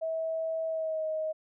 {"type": "tone with pitch glide", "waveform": "sine", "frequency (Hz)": [647, 628.2], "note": ["E5", "D#5"], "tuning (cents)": [-32, 16], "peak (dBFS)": -29, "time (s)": [0.01, 1.33], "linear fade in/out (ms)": 20, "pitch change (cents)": -52, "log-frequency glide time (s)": [0.67, 1.06], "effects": []}